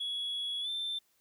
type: tone with pitch glide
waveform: sine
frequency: 3361 to 3557 Hz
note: G#7 to A7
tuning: +20 to +18 cents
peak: -31 dBFS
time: 0-0.99 s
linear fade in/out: 10 ms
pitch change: +98 cents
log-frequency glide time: 0.61-0.69 s
effects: tanh soft clip ceiling -31 dBFS + white hiss -72 dBFS RMS until 1.2 s